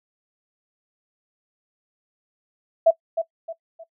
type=tone with echo; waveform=sine; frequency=659.3 Hz; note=E5; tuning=in tune; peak=-10 dBFS; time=2.86-2.91 s; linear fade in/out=10 ms; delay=310 ms; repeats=3; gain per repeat=-9 dB; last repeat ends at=3.84 s; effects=noise-tail reverb RT60 0.1 s tail -21 dB re dry